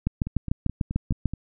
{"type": "two click trains", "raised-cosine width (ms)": 5, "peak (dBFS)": [-18, -10], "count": [6, 9], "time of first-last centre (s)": [[0.27, 1.336], [0.07, 1.257]], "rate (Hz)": [4.69, 6.74], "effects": []}